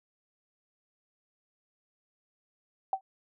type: tone with exponential decay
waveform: sine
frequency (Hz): 768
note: G5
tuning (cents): -36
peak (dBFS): -21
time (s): 2.93-3.01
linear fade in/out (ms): 2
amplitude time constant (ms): 16
effects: none